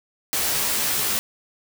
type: noise with comb filter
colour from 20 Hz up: white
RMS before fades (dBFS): -23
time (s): 0.33-1.19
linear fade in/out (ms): 0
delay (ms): 14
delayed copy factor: +0.7
effects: none